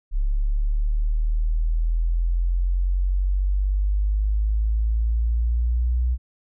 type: exponential sweep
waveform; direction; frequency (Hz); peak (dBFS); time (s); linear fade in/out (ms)
sine; up; 34.81 to 61.7; -18; 0.11-6.18; 50
effects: none